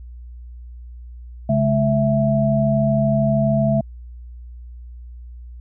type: tone cluster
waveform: sine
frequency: 138.6 / 211.5 / 660 Hz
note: C#3 / G#3 / E5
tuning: 0 / +32 / +2 cents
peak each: -19 dBFS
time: 1.49-3.81 s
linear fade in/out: 5 ms
effects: added 60 Hz sine -34 dBFS peak until 5.6 s